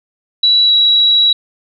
sine tone with pitch glide, 3925 to 3891 Hz, B7 to B7, -11 to -27 cents, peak -7 dBFS, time 0.43-1.33 s, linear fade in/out 5 ms, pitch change -16 cents, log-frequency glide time 0.64-0.74 s, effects none

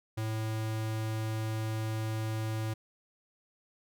square tone, 110 Hz, A2, in tune, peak -32 dBFS, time 0.17-2.74 s, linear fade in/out 10 ms, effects none

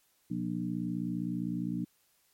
harmonic tone with a mistuned harmonic, 59.8 Hz, A#1, 45 cents sharp, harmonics 2 / 3 / 4 / 5, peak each -41 / -35 / -36 / -37 dBFS, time 0.3-1.85 s, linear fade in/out 10 ms, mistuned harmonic 2, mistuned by +62 cents, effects white hiss -70 dBFS RMS until 2.33 s + MP3 64 kbps

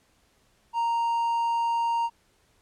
triangle tone, 930 Hz, A#5, 4 cents flat, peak -21 dBFS, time 0.73-2.1 s, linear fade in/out 50 ms, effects pink hiss -65 dBFS RMS until 2.61 s + low-pass 11000 Hz 12 dB/octave

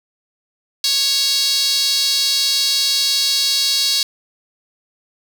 sawtooth tone with high-pass filter, 554.4 Hz, C#5, in tune, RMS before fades -17 dBFS, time 0.84-4.03 s, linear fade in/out 2 ms, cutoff 4300 Hz, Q 4.6, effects none

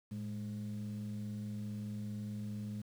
sine tone pair together, 110.03 / 207.7 Hz, A2 / G#3, 0 / 0 cents, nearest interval major seventh, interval 1100 cents, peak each -40 / -39 dBFS, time 0.11-2.82 s, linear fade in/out 10 ms, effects tanh soft clip ceiling -35 dBFS + 10-bit

